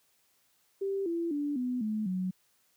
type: tone with pitch steps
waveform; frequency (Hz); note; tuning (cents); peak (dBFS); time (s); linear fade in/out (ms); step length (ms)
sine; 392 / 337.3 / 290.3 / 249.8 / 215 / 185; G4 / E4 / D4 / B3 / A3 / F#3; 0 / +40 / -20 / +20 / -40 / 0; -29; 0.81-2.31; 10; 250
effects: white hiss -70 dBFS RMS until 2.76 s + high-pass 60 Hz 12 dB/octave